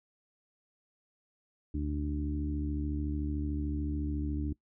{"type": "harmonic tone with a mistuned harmonic", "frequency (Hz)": 73.7, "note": "D2", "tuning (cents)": 7, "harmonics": [1, 2, 3, 4, 5], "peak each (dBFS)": [-33, -41, -42, -35, -49], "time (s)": [1.74, 4.53], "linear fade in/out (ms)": 5, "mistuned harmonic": 1, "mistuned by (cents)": 16, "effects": ["noise-tail reverb RT60 0.1 s tail -21 dB re dry"]}